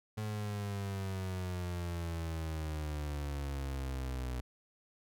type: exponential sweep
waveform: 35% pulse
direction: down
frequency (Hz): 108.2 to 61.7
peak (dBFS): -34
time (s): 0.17-4.41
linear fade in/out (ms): 10
effects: none

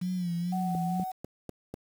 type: tone with vibrato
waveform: sine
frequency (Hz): 177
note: F3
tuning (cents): +23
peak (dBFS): -28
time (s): 0.01-1.04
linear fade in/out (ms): 10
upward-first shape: sine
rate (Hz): 2.2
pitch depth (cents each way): 65
type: tone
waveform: sine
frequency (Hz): 748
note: F#5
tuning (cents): +19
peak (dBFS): -32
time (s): 0.52-1.12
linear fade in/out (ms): 10
type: click train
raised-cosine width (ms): 2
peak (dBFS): -24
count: 5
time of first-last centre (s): 0.75-1.74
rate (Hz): 4.04
effects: high-pass 80 Hz 12 dB/octave + 8-bit

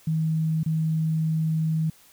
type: tone with dropouts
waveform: sine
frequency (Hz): 159.1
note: D#3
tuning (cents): +39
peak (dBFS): -21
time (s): 0.07-1.9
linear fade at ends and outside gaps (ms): 5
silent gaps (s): 0.633-0.66
effects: white hiss -55 dBFS RMS until 2.12 s

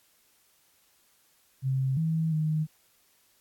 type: tone with pitch steps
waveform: sine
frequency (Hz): 132.8 / 161.1 / 155.4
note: C3 / E3 / D#3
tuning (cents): +26 / -39 / -2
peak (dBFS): -24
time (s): 1.62-2.67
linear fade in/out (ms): 50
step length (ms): 350
effects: white hiss -65 dBFS RMS until 3.4 s + AAC 64 kbps

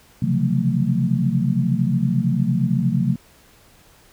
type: tone cluster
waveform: sine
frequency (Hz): 130.8 / 139.5 / 172.1 / 185.3 / 223.4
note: C3 / C#3 / F3 / F#3 / A3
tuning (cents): 0 / +11 / -25 / +3 / +27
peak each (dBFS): -23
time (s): 0.22-3.16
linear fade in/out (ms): 5
effects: pink hiss -52 dBFS RMS until 4.12 s

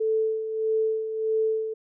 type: tone with tremolo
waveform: sine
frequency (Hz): 440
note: A4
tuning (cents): 0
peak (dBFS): -20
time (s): 0-1.74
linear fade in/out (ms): 10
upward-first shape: sine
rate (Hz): 1.6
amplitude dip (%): 60
effects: none

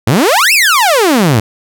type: exponential two-way sweep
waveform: sawtooth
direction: up then down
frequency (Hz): 100 to 2762 to 100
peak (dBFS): -3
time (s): 0.07-1.4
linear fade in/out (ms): 5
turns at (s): 0.53
effects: none

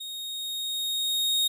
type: tone with level ramp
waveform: 40% pulse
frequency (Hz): 3729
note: A#7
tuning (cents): 0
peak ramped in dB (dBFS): -34 to -20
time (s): 0-1.48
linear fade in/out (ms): 10
effects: none

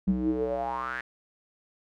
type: tone with band-pass filter sweep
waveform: square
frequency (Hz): 62.5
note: B1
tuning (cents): +21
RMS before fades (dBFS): -29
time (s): 0.07-1.01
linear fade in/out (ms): 5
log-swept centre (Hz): 190 to 1800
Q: 7.7
effects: none

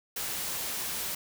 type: noise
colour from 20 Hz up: white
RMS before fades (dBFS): -34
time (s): 0.16-1.15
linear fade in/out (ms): 5
effects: none

